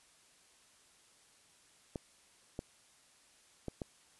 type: clicks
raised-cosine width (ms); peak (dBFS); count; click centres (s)
2; -25; 4; 1.958 / 2.591 / 3.683 / 3.818
effects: white hiss -65 dBFS RMS until 4.19 s + resampled to 24000 Hz